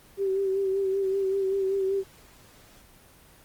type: tone with vibrato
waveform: sine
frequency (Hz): 387.6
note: G4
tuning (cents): -20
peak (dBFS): -23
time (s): 0.17-2.04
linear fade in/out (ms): 50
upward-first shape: sine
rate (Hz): 5.2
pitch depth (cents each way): 35
effects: pink hiss -54 dBFS RMS until 3.44 s + Opus 24 kbps